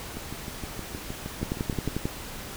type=two click trains; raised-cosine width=3 ms; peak=-14 / -22 dBFS; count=8 / 12; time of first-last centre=1.43-2.055 / 0.17-1.883 s; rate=11.2 / 6.42 Hz; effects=pink hiss -39 dBFS RMS until 2.56 s